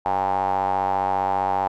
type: tone with band-pass filter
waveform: square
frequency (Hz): 47.52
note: F#1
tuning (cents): +47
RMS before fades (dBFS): -22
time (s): 0.05-1.68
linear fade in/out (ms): 10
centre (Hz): 830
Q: 8.2
effects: MP3 96 kbps